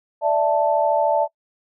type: chord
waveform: sine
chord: D suspended second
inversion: none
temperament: just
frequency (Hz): 587.3 / 660.7 / 881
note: D5 / E5 / A5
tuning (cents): 0 / +4 / +2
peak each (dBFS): -20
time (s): 0.21-1.28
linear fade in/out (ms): 50
effects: noise-tail reverb RT60 0.1 s tail -25 dB re dry